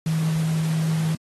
sine tone in noise, 159.9 Hz, D#3, 48 cents sharp, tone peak -19 dBFS, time 0.06-1.15 s, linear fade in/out 2 ms, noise pink, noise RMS -36 dBFS, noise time 0.06-1.15 s, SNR +14 dB, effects high-pass 100 Hz 12 dB/octave + AAC 32 kbps

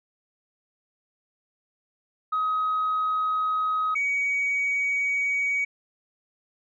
sine tone pair in turn, 1264 / 2256 Hz, D#6 / C#7, +27 / +30 cents, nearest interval minor seventh, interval 1003 cents, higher second, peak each -21 dBFS, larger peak neither, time 2.32-3.95 / 3.95-5.65 s, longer second, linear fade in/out 10 ms, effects tanh soft clip ceiling -19 dBFS

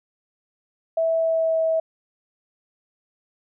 sine tone with pitch glide, 654 to 646.9 Hz, E5 to E5, -14 to -33 cents, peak -18 dBFS, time 0.97-1.8 s, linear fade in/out 5 ms, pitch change -19 cents, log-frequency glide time 1.18-1.59 s, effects none

